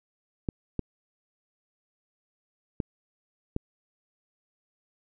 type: clicks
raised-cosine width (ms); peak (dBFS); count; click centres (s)
3; -15; 4; 0.488 / 0.793 / 2.802 / 3.564
effects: none